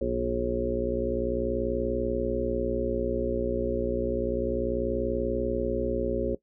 harmonic tone with a mistuned harmonic, 60.3 Hz, B1, 41 cents flat, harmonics 1 / 2 / 3 / 4 / 5 / 6 / 7 / 9, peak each -34 / -41 / -42 / -33 / -41 / -31 / -31 / -30 dBFS, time 0.01-6.35 s, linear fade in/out 5 ms, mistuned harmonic 2, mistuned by +33 cents, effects noise-tail reverb RT60 0.1 s tail -19 dB re dry

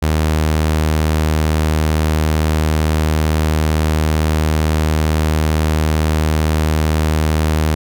sawtooth tone, 77.78 Hz, D#2, in tune, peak -9 dBFS, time 0.02-7.75 s, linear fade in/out 10 ms, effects none

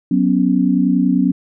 sine chord, F# suspended fourth, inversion none, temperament equal, 185 / 246.9 / 277.2 Hz, F#3 / B3 / C#4, 0 / 0 / 0 cents, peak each -16 dBFS, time 0.11-1.32 s, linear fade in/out 5 ms, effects none

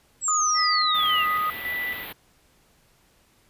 sine exponential sweep, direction down, 7902 to 2637 Hz, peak -22 dBFS, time 0.21-1.26 s, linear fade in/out 50 ms
sine tone, 1244.5 Hz, D#6, in tune, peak -22 dBFS, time 0.28-1.5 s, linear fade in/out 2 ms
sine tone with tremolo, 1975.5 Hz, B6, in tune, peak -26 dBFS, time 0.54-2.07 s, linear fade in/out 50 ms, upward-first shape square, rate 1.8 Hz, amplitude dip 60%
white band-stop noise, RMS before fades -34 dBFS, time 0.94-2.13 s, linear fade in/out 10 ms, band 3700 to 13000 Hz, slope 48 dB/octave
effects pink hiss -61 dBFS RMS until 3.49 s + resampled to 32000 Hz

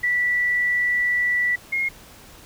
sine tone pair in turn, 1960 / 2146 Hz, B6 / C7, -14 / +43 cents, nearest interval major second, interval 157 cents, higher second, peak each -18 / -20 dBFS, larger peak first, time 0.03-1.56 / 1.72-1.89 s, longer first, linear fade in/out 10 ms, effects pink hiss -46 dBFS RMS until 2.45 s

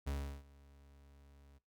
40% pulse tone with ADSR envelope, 69.9 Hz, C#2, 15 cents sharp, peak -35 dBFS, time 0.06-1.59 s, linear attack 17 ms, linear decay 350 ms, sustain -24 dB, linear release 20 ms, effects noise-tail reverb RT60 0.2 s tail -18 dB re dry

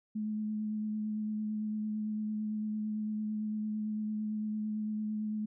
sine tone with vibrato, 213.8 Hz, A3, 49 cents flat, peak -32 dBFS, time 0.15-5.46 s, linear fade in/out 10 ms, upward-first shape sine, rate 8.9 Hz, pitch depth 14 cents each way, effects none

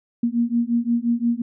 sine beating tone pair, 233.1 / 238.8 Hz, A#3 / A#3, 0 / +42 cents, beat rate 5.7 Hz, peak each -21 dBFS, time 0.23-1.42 s, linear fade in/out 5 ms, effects none

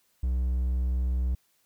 triangle tone with hard clipping, 63.2 Hz, B1, 41 cents sharp, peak -25 dBFS, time 0.23-1.35 s, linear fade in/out 5 ms, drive 6 dB, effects white hiss -69 dBFS RMS until 1.65 s

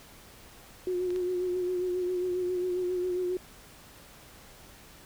sine tone with vibrato, 361.8 Hz, F#4, 39 cents flat, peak -27 dBFS, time 0.87-3.37 s, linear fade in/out 2 ms, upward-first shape sine, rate 7.4 Hz, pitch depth 32 cents each way
clicks, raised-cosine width 0.2 ms, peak -28 dBFS, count 2, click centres 1.105 / 1.161 s
effects pink hiss -52 dBFS RMS until 5.05 s

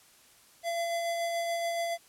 square tone with tremolo, 679 Hz, F5, 49 cents flat, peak -29 dBFS, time 0.63-1.98 s, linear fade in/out 50 ms, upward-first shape sine, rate 7 Hz, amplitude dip 25%, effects white hiss -59 dBFS RMS until 2.08 s + low-pass 12000 Hz 12 dB/octave

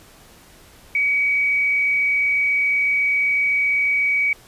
sine tone with frequency modulation, 2267 Hz, C#7, 38 cents sharp, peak -16 dBFS, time 0.95-4.33 s, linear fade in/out 2 ms, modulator 150 Hz, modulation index 0.21, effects pink hiss -48 dBFS RMS until 4.47 s + resampled to 32000 Hz

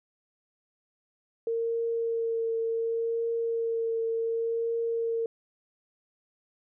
sine tone with vibrato, 458.1 Hz, A#4, 30 cents flat, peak -26 dBFS, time 1.47-5.26 s, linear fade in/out 2 ms, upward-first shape triangle, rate 0.68 Hz, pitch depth 16 cents each way, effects none

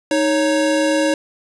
square tone pair together, 311.1 / 554.3 Hz, D#4 / C#5, 0 / 0 cents, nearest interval minor seventh, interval 1000 cents, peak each -18 dBFS, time 0.11-1.14 s, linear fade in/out 2 ms, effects resampled to 24000 Hz + 9-bit

